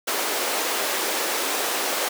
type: high-pass noise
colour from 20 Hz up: pink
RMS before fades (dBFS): -25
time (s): 0.07-2.09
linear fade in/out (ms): 10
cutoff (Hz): 350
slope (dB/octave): 24
effects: none

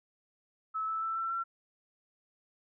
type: tone with pitch steps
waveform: sine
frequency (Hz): 1300 / 1313.6 / 1327.3 / 1341.2 / 1355.2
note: E6 / E6 / E6 / E6 / E6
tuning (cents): -24 / -6 / +12 / +30 / +48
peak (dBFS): -31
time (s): 0.74-1.44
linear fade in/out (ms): 20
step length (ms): 140
effects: none

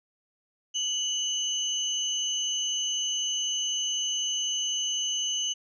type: tone pair together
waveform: sine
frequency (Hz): 2960 / 6272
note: F#7 / G8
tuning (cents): 0 / 0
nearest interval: octave + minor second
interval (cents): 1300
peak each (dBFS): -28 / -31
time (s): 0.74-5.54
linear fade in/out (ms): 20
effects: none

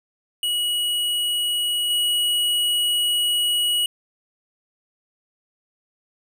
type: tone with level steps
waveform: square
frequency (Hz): 2915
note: F#7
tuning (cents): -26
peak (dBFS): -21 / -19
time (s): 0.43-3.86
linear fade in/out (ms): 2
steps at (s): 1.9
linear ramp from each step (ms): 5
effects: none

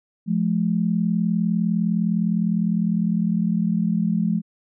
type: tone pair together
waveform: sine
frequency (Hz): 174.61 / 214.4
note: F3 / A3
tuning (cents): 0 / -45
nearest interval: major third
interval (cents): 355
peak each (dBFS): -21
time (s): 0.26-4.42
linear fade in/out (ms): 50
effects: none

